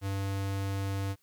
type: tone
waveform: square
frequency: 98 Hz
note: G2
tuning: in tune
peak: -31 dBFS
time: 0.01-1.16 s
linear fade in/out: 50 ms
effects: white hiss -71 dBFS RMS until 1.22 s